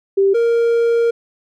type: tone pair in turn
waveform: sine / triangle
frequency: 392 / 466.2 Hz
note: G4 / A#4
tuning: 0 / 0 cents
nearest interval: minor third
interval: 300 cents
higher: second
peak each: -10 dBFS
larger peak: neither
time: 0.17-0.34 / 0.34-1.11 s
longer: second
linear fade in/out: 10 ms
effects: none